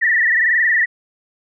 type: tone with frequency modulation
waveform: sine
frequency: 1864.7 Hz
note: A#6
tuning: in tune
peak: -12 dBFS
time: 0.01-0.86 s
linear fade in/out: 20 ms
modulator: 21.6 Hz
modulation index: 4.9
effects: none